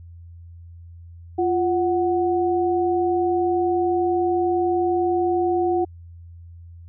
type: tone pair together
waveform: sine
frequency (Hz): 348.9 / 740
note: F4 / F#5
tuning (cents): -2 / 0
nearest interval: octave + minor second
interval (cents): 1302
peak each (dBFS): -19 / -23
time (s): 1.38-5.85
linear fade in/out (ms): 10
effects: added 85 Hz sine -39 dBFS peak until 6.88 s